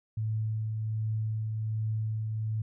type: tone with tremolo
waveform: sine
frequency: 109.4 Hz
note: A2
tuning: 9 cents flat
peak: -27 dBFS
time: 0.17-2.62 s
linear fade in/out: 5 ms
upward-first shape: triangle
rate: 1.3 Hz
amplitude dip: 30%
effects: none